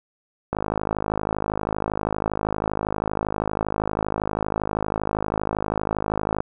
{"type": "click train", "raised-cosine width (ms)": 1, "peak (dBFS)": -9, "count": 310, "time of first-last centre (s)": [0.53, 6.405], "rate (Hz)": 52.6, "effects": []}